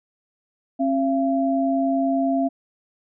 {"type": "tone pair together", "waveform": "sine", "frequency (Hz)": [269.9, 680], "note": ["C#4", "F5"], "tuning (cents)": [-46, -46], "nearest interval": "octave + major third", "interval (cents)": 1600, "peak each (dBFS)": [-20, -22], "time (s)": [0.79, 2.49], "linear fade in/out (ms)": 20, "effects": []}